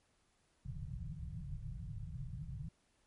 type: low-pass noise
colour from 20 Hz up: white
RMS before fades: -44 dBFS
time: 0.65-2.69 s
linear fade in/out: 10 ms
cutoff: 170 Hz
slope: 96 dB/octave
effects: pink hiss -75 dBFS RMS until 3.06 s + MP3 48 kbps